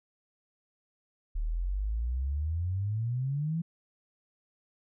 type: exponential sweep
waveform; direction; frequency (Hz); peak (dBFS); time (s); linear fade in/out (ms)
sine; up; 36.71 to 169.7; -28; 1.35-3.62; 10
effects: none